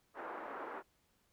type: band-pass noise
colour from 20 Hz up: white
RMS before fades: -45 dBFS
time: 0.14-0.83 s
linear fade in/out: 50 ms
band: 300 to 1400 Hz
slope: 24 dB/octave
effects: pink hiss -75 dBFS RMS until 1.32 s